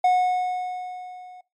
triangle tone with level ramp, 730 Hz, F#5, 24 cents flat, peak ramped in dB -12 to -39 dBFS, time 0.04-1.41 s, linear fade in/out 5 ms, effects noise-tail reverb RT60 0.2 s tail -20 dB re dry + MP3 48 kbps

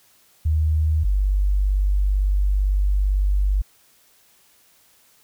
sine tone pair in turn, 77.78 / 48.92 Hz, D#2 / G1, 0 / -3 cents, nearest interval minor sixth, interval 803 cents, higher first, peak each -16 dBFS, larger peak neither, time 0.45-1.04 / 1.04-3.62 s, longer second, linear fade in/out 10 ms, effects white hiss -57 dBFS RMS until 5.23 s

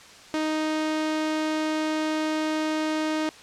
sawtooth tone, 311.1 Hz, D#4, in tune, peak -20 dBFS, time 0.34-3.29 s, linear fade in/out 0 ms, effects white hiss -47 dBFS RMS until 3.42 s + low-pass 6000 Hz 12 dB/octave

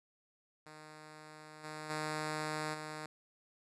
5% pulse tone with level steps, 154 Hz, D#3, 17 cents flat, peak -40 / -32 / -25 / -31 dBFS, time 0.66-3.06 s, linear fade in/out 2 ms, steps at 1.63 / 1.89 / 2.73 s, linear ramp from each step 20 ms, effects resampled to 24000 Hz

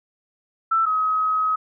sine tone pair in turn, 1329 / 1270.8 Hz, E6 / D#6, +14 / +36 cents, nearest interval minor second, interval 78 cents, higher first, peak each -16 / -18 dBFS, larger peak first, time 0.71-0.86 / 0.86-1.56 s, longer second, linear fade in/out 10 ms, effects none

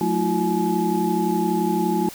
sine tone cluster, 181.3 / 218.5 / 326 / 357.8 / 848 Hz, F#3 / A3 / E4 / F4 / G#5, -35 / -12 / -19 / +42 / +36 cents, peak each -25 dBFS, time 0.01-2.09 s, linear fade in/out 2 ms, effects white hiss -40 dBFS RMS until 2.14 s

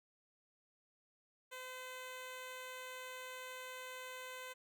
10% pulse tone, 511 Hz, C5, 41 cents flat, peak -38 dBFS, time 1.51-4.54 s, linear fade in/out 20 ms, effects none

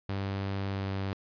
sawtooth tone with pitch glide, 98 to 97.1 Hz, G2 to G2, 0 to -16 cents, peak -27 dBFS, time 0.09-1.13 s, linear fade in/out 0 ms, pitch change -16 cents, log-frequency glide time 0.71-0.91 s, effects resampled to 11025 Hz

